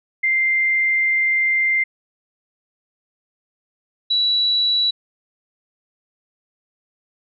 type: tone pair in turn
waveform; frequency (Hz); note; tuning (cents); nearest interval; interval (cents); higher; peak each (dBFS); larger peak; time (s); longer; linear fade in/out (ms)
sine; 2093 / 3929; C7 / B7; 0 / -10; major seventh; 1090; second; -15; neither; 0.23-1.84 / 4.1-4.91; first; 10
effects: none